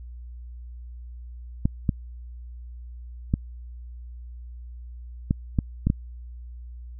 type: clicks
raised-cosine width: 5 ms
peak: -8 dBFS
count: 7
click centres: 1.655 / 1.892 / 3.339 / 5.309 / 5.588 / 5.87 / 5.901 s
effects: added 60 Hz sine -37 dBFS peak until 6.99 s